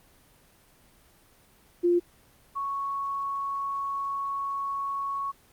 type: tone pair in turn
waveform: sine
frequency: 349.2 / 1108.6 Hz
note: F4 / C#6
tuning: 0 / 0 cents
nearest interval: octave + minor sixth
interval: 2000 cents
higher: second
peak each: -19 / -28 dBFS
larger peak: first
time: 1.83-2 / 2.55-5.32 s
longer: second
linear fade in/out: 20 ms
effects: pink hiss -59 dBFS RMS until 5.52 s + Opus 24 kbps